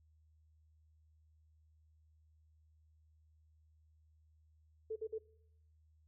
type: tone bursts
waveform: sine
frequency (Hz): 440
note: A4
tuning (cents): 0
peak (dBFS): -37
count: 3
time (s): 4.9-5.185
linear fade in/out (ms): 10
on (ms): 61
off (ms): 51
effects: noise-tail reverb RT60 0.7 s tail -20 dB re dry + added 78 Hz sine -66 dBFS peak until 6.07 s